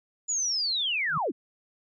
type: linear sweep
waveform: sine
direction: down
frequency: 7040 to 190 Hz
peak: -25 dBFS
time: 0.28-1.32 s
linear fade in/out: 20 ms
type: tone with exponential growth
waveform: sine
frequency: 157.7 Hz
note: D#3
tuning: 24 cents sharp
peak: -28 dBFS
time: 1.07-1.18 s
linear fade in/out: 5 ms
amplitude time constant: 23 ms
effects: none